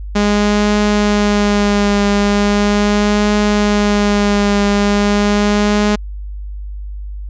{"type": "tone with vibrato", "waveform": "sawtooth", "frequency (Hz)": 205.6, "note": "G#3", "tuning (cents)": -17, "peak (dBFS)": -7, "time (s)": [0.15, 5.96], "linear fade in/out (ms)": 10, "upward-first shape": "triangle", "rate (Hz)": 0.39, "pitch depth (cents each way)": 25, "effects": ["added 50 Hz sine -23 dBFS peak until 7.29 s", "resampled to 16000 Hz"]}